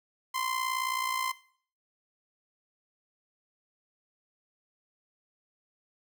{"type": "tone with amplitude modulation", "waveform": "sawtooth", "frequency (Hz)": 1038, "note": "C6", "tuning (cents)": -14, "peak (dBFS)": -23, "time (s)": [0.34, 1.32], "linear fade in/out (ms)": 10, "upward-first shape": "sine", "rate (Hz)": 58.9, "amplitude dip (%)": 65, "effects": ["noise-tail reverb RT60 0.5 s tail -18 dB re dry"]}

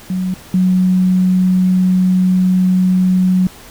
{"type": "tone pair in turn", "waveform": "sine", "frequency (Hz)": [185, 184.36], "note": ["F#3", "F#3"], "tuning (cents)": [0, -6], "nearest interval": "unison", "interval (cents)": 6, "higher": "first", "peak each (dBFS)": [-15, -9], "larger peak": "second", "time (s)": [[0.1, 0.34], [0.54, 3.47]], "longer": "second", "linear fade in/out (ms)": 2, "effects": ["pink hiss -38 dBFS RMS until 3.7 s"]}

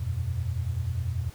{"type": "chord", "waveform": "sine", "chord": "E suspended second", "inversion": "none", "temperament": "equal with one note detuned", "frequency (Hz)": [82.41, 92.5, 120.93], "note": ["E2", "F#2", "B2"], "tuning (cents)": [0, 0, -36], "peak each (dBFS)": -31, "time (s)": [0, 1.3], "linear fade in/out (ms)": 10, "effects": ["pink hiss -52 dBFS RMS until 1.34 s"]}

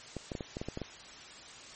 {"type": "clicks", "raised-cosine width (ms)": 2, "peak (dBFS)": -23, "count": 9, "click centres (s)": [0.167, 0.318, 0.352, 0.408, 0.569, 0.615, 0.686, 0.774, 0.817], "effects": ["white hiss -49 dBFS RMS until 1.75 s", "MP3 32 kbps"]}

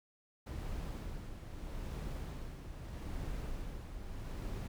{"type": "noise with tremolo", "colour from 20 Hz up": "brown", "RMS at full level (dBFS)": -40, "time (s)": [0.46, 4.68], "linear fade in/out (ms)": 10, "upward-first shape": "sine", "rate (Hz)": 0.79, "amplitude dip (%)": 50, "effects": []}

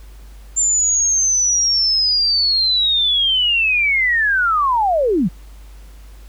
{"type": "linear sweep", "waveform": "sine", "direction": "down", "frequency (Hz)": [7270, 146.83], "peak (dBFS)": -13, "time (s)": [0.56, 5.29], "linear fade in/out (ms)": 20, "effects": ["added 50 Hz sine -36 dBFS peak until 6.28 s", "pink hiss -50 dBFS RMS until 6.28 s"]}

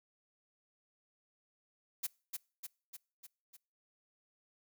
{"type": "noise with echo", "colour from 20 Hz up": "blue", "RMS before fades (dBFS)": -36, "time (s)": [2.03, 2.07], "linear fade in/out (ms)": 10, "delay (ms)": 300, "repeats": 5, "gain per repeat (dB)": -4, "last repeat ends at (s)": 3.57, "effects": ["noise-tail reverb RT60 0.4 s tail -25 dB re dry"]}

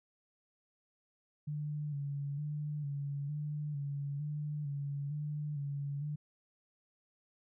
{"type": "tone with vibrato", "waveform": "sine", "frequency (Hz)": 145.3, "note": "D3", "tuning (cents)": -18, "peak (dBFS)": -35, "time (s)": [1.47, 6.16], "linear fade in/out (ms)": 10, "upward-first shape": "square", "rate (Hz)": 1.1, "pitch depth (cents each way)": 43, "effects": []}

